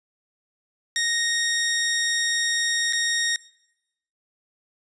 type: tone with dropouts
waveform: 15% pulse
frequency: 1864 Hz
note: A#6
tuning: 1 cent flat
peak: -15 dBFS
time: 0.96-3.36 s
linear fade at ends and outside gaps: 1 ms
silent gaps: 2.926-2.932 s
effects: noise-tail reverb RT60 0.9 s tail -22 dB re dry + resampled to 22050 Hz